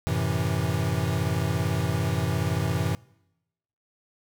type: chord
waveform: square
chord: F# half-diminished seventh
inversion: none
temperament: equal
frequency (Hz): 92.5 / 110 / 130.81 / 164.81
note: F#2 / A2 / C3 / E3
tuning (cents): 0 / 0 / 0 / 0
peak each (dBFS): -30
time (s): 0.07-2.95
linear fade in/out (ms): 0
effects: noise-tail reverb RT60 0.9 s tail -24 dB re dry